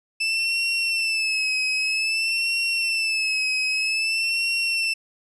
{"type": "tone with vibrato", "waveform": "30% pulse", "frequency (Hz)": 2637, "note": "E7", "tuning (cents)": 0, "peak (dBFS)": -18, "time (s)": [0.2, 4.94], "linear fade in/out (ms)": 10, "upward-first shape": "sine", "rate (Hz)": 0.52, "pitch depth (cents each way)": 62, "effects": ["resampled to 24000 Hz", "10-bit"]}